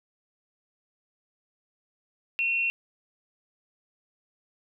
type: tone pair together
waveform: sine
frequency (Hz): 2482 / 2727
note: D#7 / F7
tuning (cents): -5 / -42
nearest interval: major second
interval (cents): 163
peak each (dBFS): -32 / -24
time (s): 2.39-2.7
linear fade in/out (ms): 0
effects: none